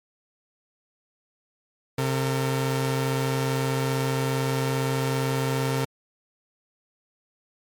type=tone pair together; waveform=sawtooth; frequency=132.95 / 454.1 Hz; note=C3 / A#4; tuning=+28 / -45 cents; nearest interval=octave + major sixth; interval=2127 cents; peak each=-20 / -25 dBFS; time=1.98-5.85 s; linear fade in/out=5 ms; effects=MP3 96 kbps